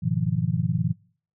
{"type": "chord", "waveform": "sine", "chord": "F half-diminished seventh", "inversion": "first", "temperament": "equal with one note detuned", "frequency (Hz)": [103.83, 122.9, 155.56, 174.61], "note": ["Ab2", "Cb3", "Eb3", "F3"], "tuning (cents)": [0, -8, 0, 0], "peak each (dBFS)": [-29, -27, -26, -26], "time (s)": [0.02, 0.93], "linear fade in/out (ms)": 20, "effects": ["noise-tail reverb RT60 0.5 s tail -26 dB re dry"]}